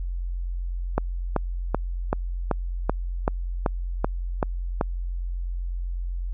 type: click train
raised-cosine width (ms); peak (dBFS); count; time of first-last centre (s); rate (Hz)
1; -7; 11; 0.98-4.811; 2.61
effects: added 44 Hz sine -26 dBFS peak until 6.33 s

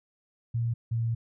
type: tone pair in turn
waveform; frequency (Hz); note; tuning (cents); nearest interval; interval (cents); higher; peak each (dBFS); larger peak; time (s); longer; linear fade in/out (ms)
sine; 116.7 / 115.16; A#2 / A#2; +2 / -21; unison; 23; first; -25; neither; 0.54-0.74 / 0.91-1.15; second; 10
effects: none

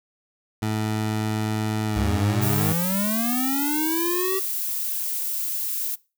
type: tone with pitch glide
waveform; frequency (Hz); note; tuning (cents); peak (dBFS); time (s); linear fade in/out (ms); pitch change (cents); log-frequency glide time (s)
20% pulse; 108.3 to 102.75; A2 to G#2; -27 to -18; -18; 0.62-2.73; 5; -91; 1.86-2.1
type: linear sweep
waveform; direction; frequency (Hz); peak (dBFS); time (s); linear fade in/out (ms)
square; up; 60.8 to 388; -24; 1.95-4.4; 20
type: noise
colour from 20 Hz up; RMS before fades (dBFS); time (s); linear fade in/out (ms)
violet; -27; 2.41-5.96; 20
effects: noise-tail reverb RT60 0.3 s tail -22 dB re dry

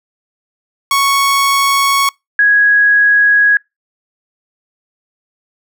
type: tone pair in turn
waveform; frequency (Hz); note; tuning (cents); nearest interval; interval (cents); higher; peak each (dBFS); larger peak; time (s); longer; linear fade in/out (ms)
sawtooth / sine; 1108.7 / 1661.2; C#6 / G#6; 0 / 0; perfect fifth; 700; second; -6; neither; 0.91-2.09 / 2.39-3.57; neither; 2
effects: noise-tail reverb RT60 0.2 s tail -26 dB re dry

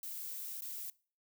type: noise with dropouts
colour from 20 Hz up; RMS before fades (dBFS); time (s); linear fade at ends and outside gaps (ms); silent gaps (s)
violet; -43; 0.03-0.9; 2; 0.608-0.62
effects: noise-tail reverb RT60 0.4 s tail -22 dB re dry

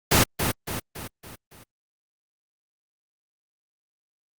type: noise with echo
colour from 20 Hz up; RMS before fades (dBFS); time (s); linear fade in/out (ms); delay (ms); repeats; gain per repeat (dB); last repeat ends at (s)
pink; -18; 0.11-0.24; 10; 280; 5; -6; 1.64
effects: Opus 48 kbps

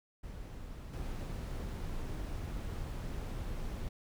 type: noise with level steps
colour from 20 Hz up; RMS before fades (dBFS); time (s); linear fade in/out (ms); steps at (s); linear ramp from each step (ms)
brown; -45 / -39; 0.23-3.89; 10; 0.93; 10
effects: none

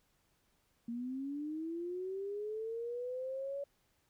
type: linear sweep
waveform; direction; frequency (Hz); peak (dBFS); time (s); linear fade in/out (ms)
sine; up; 230 to 567; -37; 0.88-3.64; 5
effects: pink hiss -75 dBFS RMS until 4.09 s

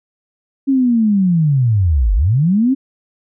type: linear two-way sweep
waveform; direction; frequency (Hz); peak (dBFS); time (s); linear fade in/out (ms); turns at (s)
sine; down then up; 277.2 to 44.09 to 277.2; -10; 0.67-2.75; 20; 2.14
effects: none

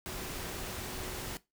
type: tone in noise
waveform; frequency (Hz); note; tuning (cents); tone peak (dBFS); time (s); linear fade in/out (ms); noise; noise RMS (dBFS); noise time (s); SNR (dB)
sine; 370; F#4; 0; -48; 0.06-1.37; 0; pink; -40; 0.06-1.37; -11
effects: noise-tail reverb RT60 0.2 s tail -18 dB re dry

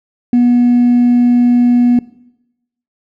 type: tone with hard clipping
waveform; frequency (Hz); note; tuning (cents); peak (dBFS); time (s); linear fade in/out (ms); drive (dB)
triangle; 243; B3; -28; -6; 0.33-1.99; 2; 2
effects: noise-tail reverb RT60 0.9 s tail -20 dB re dry

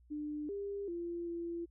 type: tone with pitch steps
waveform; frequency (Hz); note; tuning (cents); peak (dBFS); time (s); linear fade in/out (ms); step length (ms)
sine; 298.7 / 401.4 / 343.1 / 339.9; D4 / G4 / F4 / F4; +29 / +41 / -31 / -47; -37; 0.1-1.66; 20; 390
effects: added 60 Hz sine -61 dBFS peak until 1.7 s

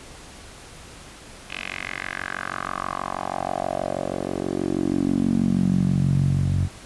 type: tone with band-pass filter sweep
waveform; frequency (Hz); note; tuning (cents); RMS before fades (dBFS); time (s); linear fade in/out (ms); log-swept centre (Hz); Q
10% pulse; 46.25; F#1; 0; -24; 1.48-6.69; 50; 2700 to 100; 3.6
effects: pink hiss -43 dBFS RMS until 6.85 s + resampled to 24000 Hz

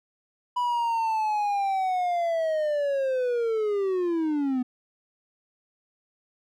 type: linear sweep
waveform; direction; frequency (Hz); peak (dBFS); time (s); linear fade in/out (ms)
triangle; down; 987 to 246.6; -21; 0.56-4.63; 10
effects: none

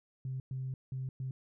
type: tone bursts at uneven times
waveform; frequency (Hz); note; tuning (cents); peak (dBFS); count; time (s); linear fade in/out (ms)
sine; 130.81; C3; 0; -34; 4; 0.25-0.4 / 0.51-0.74 / 0.92-1.09 / 1.2-1.31; 2
effects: tanh soft clip ceiling -30 dBFS

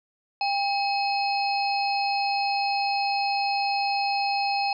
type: harmonic tone with a mistuned harmonic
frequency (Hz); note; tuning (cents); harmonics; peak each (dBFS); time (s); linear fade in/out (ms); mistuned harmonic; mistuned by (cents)
852; G#5; +44; 1 / 3 / 5 / 6; -24 / -30 / -32 / -34; 0.41-4.73; 2; 1; -110
effects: none

